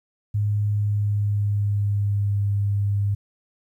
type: tone with pitch glide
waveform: sine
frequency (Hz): 103.83 to 101.11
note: G#2 to G#2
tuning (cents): 0 to -46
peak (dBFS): -19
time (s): 0.34-3.15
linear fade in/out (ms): 10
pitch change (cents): -46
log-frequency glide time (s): 0.69-2.42
effects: 10-bit